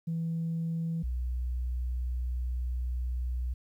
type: tone pair in turn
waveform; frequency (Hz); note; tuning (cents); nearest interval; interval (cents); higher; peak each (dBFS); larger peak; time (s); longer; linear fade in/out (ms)
sine; 164.81 / 61.73; E3 / B1; 0 / 0; octave + perfect fourth; 1700; first; -28; neither; 0.07-1.03 / 1.03-3.54; second; 10
effects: tanh soft clip ceiling -26 dBFS + 11-bit